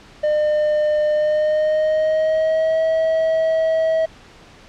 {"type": "tone with pitch glide", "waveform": "triangle", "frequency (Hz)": [604, 643.6], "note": ["D5", "E5"], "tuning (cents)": [48, -42], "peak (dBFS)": -13, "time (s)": [0.23, 4.06], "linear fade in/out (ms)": 10, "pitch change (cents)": 110, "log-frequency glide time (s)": [1.11, 2.82], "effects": ["pink hiss -45 dBFS RMS until 4.68 s", "low-pass 5000 Hz 12 dB/octave"]}